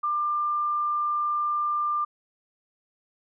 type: tone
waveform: sine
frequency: 1193 Hz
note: D6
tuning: 27 cents sharp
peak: -23 dBFS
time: 0.03-2.05 s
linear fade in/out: 10 ms
effects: none